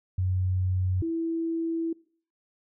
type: tone pair in turn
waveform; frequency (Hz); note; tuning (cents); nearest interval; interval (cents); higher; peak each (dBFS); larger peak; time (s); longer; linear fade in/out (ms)
sine; 92.5 / 329.6; F#2 / E4; 0 / 0; octave + minor seventh; 2200; second; -23 / -26; first; 0.18-1.02 / 1.02-1.93; second; 5
effects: noise-tail reverb RT60 0.5 s tail -23 dB re dry